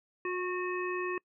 harmonic tone with a mistuned harmonic, 365.2 Hz, F#4, 23 cents flat, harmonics 1 / 3 / 5 / 7, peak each -33 / -38 / -40 / -41 dBFS, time 0.25-1.18 s, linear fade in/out 2 ms, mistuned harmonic 1, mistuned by -20 cents, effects noise-tail reverb RT60 0.1 s tail -26 dB re dry

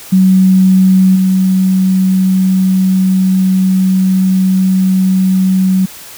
sine tone with level steps, 188 Hz, F#3, 28 cents sharp, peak -4 / -7 dBFS, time 0.12-5.86 s, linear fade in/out 10 ms, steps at 1.15 s, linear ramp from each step 10 ms, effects white hiss -32 dBFS RMS until 6.17 s

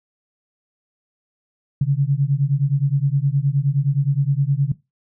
sine beating tone pair, 135.4 / 145 Hz, C#3 / D3, -40 / -22 cents, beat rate 9.6 Hz, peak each -18 dBFS, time 1.81-4.72 s, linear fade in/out 5 ms, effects noise-tail reverb RT60 0.2 s tail -18 dB re dry

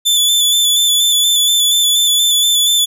sawtooth tone with vibrato, 3490 Hz, A7, 15 cents flat, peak -7 dBFS, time 0.05-2.86 s, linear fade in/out 20 ms, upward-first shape square, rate 4.2 Hz, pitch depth 25 cents each way, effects none

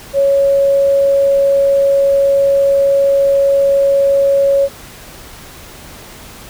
sine tone, 554.4 Hz, C#5, in tune, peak -8 dBFS, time 0.13-4.69 s, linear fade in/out 50 ms, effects pink hiss -35 dBFS RMS until 6.49 s

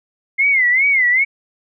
sine tone with vibrato, 2095 Hz, C7, 2 cents sharp, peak -11 dBFS, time 0.38-1.25 s, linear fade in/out 20 ms, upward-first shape sine, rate 2.5 Hz, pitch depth 140 cents each way, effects none

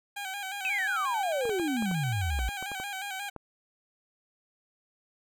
15% pulse tone with vibrato, 785 Hz, G5, 2 cents sharp, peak -28 dBFS, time 0.16-3.3 s, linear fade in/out 10 ms, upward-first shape square, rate 5.6 Hz, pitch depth 54 cents each way
sine exponential sweep, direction down, 2637 to 52.8 Hz, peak -27 dBFS, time 0.65-2.49 s, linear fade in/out 0 ms
clicks, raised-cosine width 1 ms, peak -25 dBFS, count 10, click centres 1.454 / 1.494 / 1.598 / 1.824 / 1.913 / 2.39 / 2.626 / 2.717 / 2.8 / 3.363 s
effects none

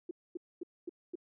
sine tone bursts, 349.2 Hz, F4, in tune, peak -36 dBFS, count 5, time 0.09-1.155 s, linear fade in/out 5 ms, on 21 ms, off 240 ms, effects none

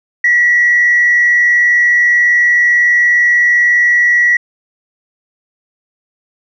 sine tone with frequency modulation, 1933 Hz, B6, 38 cents flat, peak -6 dBFS, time 0.24-4.37 s, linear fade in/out 5 ms, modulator 98.6 Hz, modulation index 0.38, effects tanh soft clip ceiling -2 dBFS

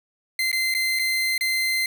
30% pulse tone with dropouts, 2075 Hz, C7, 15 cents flat, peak -18 dBFS, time 0.39-1.86 s, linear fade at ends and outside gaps 2 ms, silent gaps 0.516-0.528 / 0.741-0.748 / 0.99-0.994 / 1.379-1.409 s, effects 8-bit

